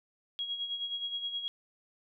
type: tone with tremolo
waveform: sine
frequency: 3300 Hz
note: G#7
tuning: 12 cents flat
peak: -31 dBFS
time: 0.39-1.48 s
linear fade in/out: 0 ms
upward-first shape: sine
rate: 9.5 Hz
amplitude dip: 60%
effects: none